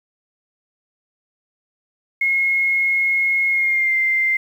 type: tone with pitch glide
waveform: sine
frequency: 2162 to 2090 Hz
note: C#7 to C7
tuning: -44 to -2 cents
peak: -15 dBFS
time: 2.21-4.37 s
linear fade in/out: 5 ms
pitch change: -58 cents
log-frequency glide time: 3.49-3.96 s
effects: 8-bit